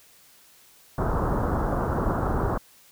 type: low-pass noise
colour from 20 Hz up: pink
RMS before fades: -25 dBFS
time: 0.98-2.58 s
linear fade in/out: 5 ms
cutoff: 1400 Hz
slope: 48 dB/octave
effects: white hiss -55 dBFS RMS until 2.91 s